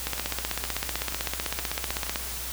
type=two click trains; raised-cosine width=0.2 ms; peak=-10 / -17 dBFS; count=34 / 5; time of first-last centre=0.07-2.159 / 0.18-2.067 s; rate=15.8 / 2.12 Hz; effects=added 60 Hz sine -39 dBFS peak until 2.52 s + white hiss -35 dBFS RMS until 2.52 s